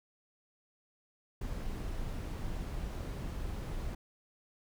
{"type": "noise", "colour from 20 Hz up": "brown", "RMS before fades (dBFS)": -38, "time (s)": [1.41, 3.95], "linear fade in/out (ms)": 5, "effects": []}